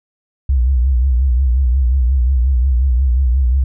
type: tone with vibrato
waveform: sine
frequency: 63.8 Hz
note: C2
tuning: 43 cents flat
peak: -10 dBFS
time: 0.49-3.64 s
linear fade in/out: 5 ms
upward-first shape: triangle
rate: 5.6 Hz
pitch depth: 150 cents each way
effects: none